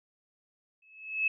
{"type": "tone with exponential growth", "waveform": "sine", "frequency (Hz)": 2592, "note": "E7", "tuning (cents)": -30, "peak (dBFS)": -22, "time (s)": [0.82, 1.28], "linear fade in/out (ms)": 5, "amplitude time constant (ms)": 100, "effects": []}